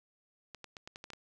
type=clicks; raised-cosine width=0.2 ms; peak=-28 dBFS; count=8; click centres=0.547 / 0.643 / 0.768 / 0.875 / 0.959 / 1.041 / 1.103 / 1.134 s; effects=none